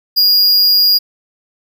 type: tone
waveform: square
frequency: 4853 Hz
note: D#8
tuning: 44 cents flat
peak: -8 dBFS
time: 0.16-0.99 s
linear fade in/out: 20 ms
effects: none